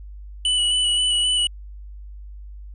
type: tone with vibrato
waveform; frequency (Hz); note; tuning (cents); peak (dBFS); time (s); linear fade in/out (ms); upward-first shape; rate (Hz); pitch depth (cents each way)
square; 2960; F#7; 0; -18; 0.45-1.47; 2; square; 3.8; 15
effects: added 50 Hz sine -35 dBFS peak until 2.74 s + resampled to 24000 Hz